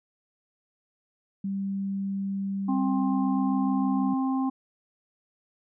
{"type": "tone with pitch glide", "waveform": "sine", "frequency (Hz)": [196, 197.82], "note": ["G3", "G3"], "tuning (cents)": [0, 16], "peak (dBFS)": -27, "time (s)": [1.44, 4.14], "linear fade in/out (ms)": 5, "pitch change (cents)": 16, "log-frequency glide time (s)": [3.32, 3.53]}
{"type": "harmonic tone", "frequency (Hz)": 264.1, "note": "C4", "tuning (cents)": 16, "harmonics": [1, 3, 4], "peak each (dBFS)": [-24, -34, -36], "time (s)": [2.68, 4.5], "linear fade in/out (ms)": 10}
{"effects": []}